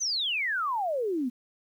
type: exponential sweep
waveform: sine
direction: down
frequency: 6370 to 233.1 Hz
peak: -26 dBFS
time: 0-1.3 s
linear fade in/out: 20 ms
effects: 10-bit